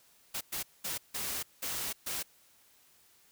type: noise bursts at uneven times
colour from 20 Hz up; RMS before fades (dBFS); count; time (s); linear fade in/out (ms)
white; -36; 6; 0.34-0.41 / 0.52-0.63 / 0.84-0.98 / 1.14-1.43 / 1.62-1.93 / 2.06-2.23; 10
effects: white hiss -64 dBFS RMS until 3.31 s